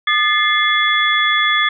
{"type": "tone cluster", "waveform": "sine", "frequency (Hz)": [1217, 1742, 2101, 3407], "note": ["D#6", "A6", "C7", "G#7"], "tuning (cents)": [-39, -18, 7, 44], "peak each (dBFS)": -18, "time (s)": [0.07, 1.69], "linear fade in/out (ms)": 5, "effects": []}